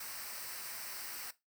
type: noise with comb filter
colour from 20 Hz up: white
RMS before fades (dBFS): -44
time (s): 0-1.31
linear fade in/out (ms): 5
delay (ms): 0.29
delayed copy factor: -0.6
effects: noise-tail reverb RT60 0.2 s tail -17 dB re dry